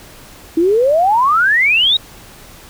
sine exponential sweep, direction up, 317.7 to 3869 Hz, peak -9 dBFS, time 0.57-1.97 s, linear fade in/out 5 ms, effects pink hiss -39 dBFS RMS until 2.69 s

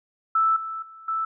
sine tone with level steps, 1318.5 Hz, E6, in tune, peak -17 / -29 / -42 / -23 dBFS, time 0.35-1.25 s, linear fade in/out 5 ms, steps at 0.56 / 0.82 / 1.08 s, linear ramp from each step 5 ms, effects none

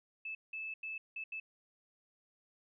sine tone bursts at uneven times, 2619 Hz, E7, 12 cents flat, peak -39 dBFS, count 5, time 0.25-0.35 / 0.53-0.74 / 0.83-0.98 / 1.16-1.24 / 1.32-1.4 s, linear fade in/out 5 ms, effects none

